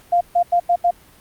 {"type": "tone bursts at uneven times", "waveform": "sine", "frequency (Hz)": 698.5, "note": "F5", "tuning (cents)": 0, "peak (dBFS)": -12, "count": 5, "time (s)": [[0.12, 0.21], [0.35, 0.43], [0.52, 0.6], [0.69, 0.76], [0.84, 0.91]], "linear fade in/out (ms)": 10, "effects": ["pink hiss -49 dBFS RMS until 1.2 s", "Opus 48 kbps"]}